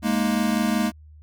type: chord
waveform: square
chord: Ab suspended second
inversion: none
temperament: equal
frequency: 207.7 / 233.1 / 311.1 Hz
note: Ab3 / Bb3 / Eb4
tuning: 0 / 0 / 0 cents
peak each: -24 / -24 / -29 dBFS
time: 0.02-0.92 s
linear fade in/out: 50 ms
effects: added 76 Hz sine -44 dBFS peak until 1.22 s